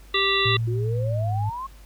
harmonic tone, 392 Hz, G4, in tune, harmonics 1 / 3 / 5 / 7 / 9 / 10, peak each -26 / -26 / -26 / -26 / -26 / -26 dBFS, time 0.14-0.57 s, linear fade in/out 5 ms
sine tone with pitch glide, 114.1 to 104.63 Hz, A#2 to G#2, -37 to +13 cents, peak -22 dBFS, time 0.45-1.5 s, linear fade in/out 10 ms, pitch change -150 cents, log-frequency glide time 1.03-1.34 s
sine exponential sweep, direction up, 346.2 to 1100 Hz, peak -29 dBFS, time 0.67-1.67 s, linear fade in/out 10 ms
effects added 50 Hz sine -44 dBFS peak until 1.85 s + pink hiss -54 dBFS RMS until 1.85 s

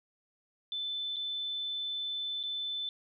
sine tone with dropouts, 3520 Hz, A7, in tune, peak -33 dBFS, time 0.72-2.89 s, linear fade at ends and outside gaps 1 ms, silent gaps 1.161-1.166 / 2.43-2.436 s, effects none

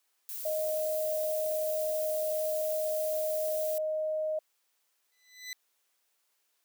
violet noise, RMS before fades -39 dBFS, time 0.29-3.78 s, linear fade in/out 0 ms
sine tone, 622.3 Hz, D#5, in tune, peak -28 dBFS, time 0.45-4.39 s, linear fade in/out 5 ms
20% pulse tone with exponential growth, 2002 Hz, B6, 23 cents sharp, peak -30 dBFS, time 5.12-5.53 s, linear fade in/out 1 ms, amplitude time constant 88 ms
effects white hiss -75 dBFS RMS until 6.64 s + high-pass 400 Hz 12 dB/octave

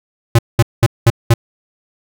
square tone bursts, 116.1 Hz, A#2, 7 cents flat, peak -6 dBFS, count 5, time 0.35-1.34 s, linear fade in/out 5 ms, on 38 ms, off 200 ms, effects none

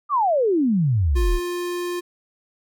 sine exponential sweep, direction down, 1237 to 32.7 Hz, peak -16 dBFS, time 0.09-1.4 s, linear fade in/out 50 ms
square tone, 352.5 Hz, F4, 16 cents sharp, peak -25 dBFS, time 1.15-2.01 s, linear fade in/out 20 ms
effects none

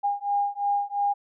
sine beating tone pair, 809 / 811.9 Hz, G#5 / G#5, -46 / -39 cents, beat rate 2.9 Hz, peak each -26 dBFS, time 0.03-1.14 s, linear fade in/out 20 ms, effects none

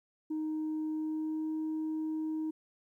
sine tone with pitch glide, 311.1 to 313.8 Hz, D#4 to D#4, 0 to +15 cents, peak -30 dBFS, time 0.3-2.51 s, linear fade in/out 10 ms, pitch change +15 cents, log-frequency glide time 0.9-1.53 s, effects tanh soft clip ceiling -30 dBFS + 12-bit

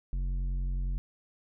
sine tone with tanh clipping, 45.43 Hz, F#1, 31 cents flat, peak -30 dBFS, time 0.13-0.98 s, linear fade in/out 0 ms, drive 9 dB, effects none

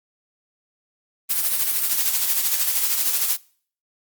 blue noise with tremolo, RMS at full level -19 dBFS, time 1.29-3.37 s, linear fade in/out 20 ms, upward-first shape sine, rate 13 Hz, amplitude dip 50%, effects noise-tail reverb RT60 0.5 s tail -23 dB re dry + Opus 32 kbps

